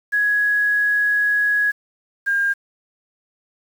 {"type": "tone pair in turn", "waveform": "sine", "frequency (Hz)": [1671, 1610.1], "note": ["G#6", "G6"], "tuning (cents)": [10, 46], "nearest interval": "minor second", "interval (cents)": 64, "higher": "first", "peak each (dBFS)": [-15, -16], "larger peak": "first", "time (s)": [[0.12, 1.72], [2.26, 2.54]], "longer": "first", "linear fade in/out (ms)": 20, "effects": ["7-bit"]}